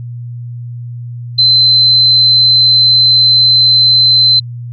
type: tone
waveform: sine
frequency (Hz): 4071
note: C8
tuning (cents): -48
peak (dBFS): -4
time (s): 1.38-4.4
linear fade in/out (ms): 10
effects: added 120 Hz sine -21 dBFS peak until 4.72 s + MP3 32 kbps